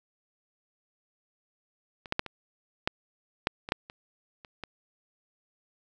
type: clicks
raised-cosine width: 0.3 ms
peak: -26 / -11 / -9 / -22 / -9 / -8 / -21 / -8 / -27 / -30 / -21 dBFS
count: 11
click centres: 2.058 / 2.124 / 2.194 / 2.263 / 2.875 / 3.471 / 3.689 / 3.721 / 3.899 / 4.448 / 4.637 s
effects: none